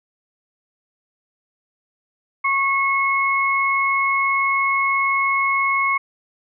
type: tone pair together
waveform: sine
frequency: 1098.5 / 2180 Hz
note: C#6 / C#7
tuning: -16 / -29 cents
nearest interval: octave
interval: 1187 cents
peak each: -19 dBFS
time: 2.44-5.98 s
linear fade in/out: 10 ms
effects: none